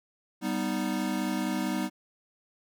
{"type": "chord", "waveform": "square", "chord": "G augmented", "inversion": "none", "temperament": "equal", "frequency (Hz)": [196, 246.9, 311.1], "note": ["G3", "B3", "D#4"], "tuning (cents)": [0, 0, 0], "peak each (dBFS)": -33, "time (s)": [0.41, 1.9], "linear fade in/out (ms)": 50, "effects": []}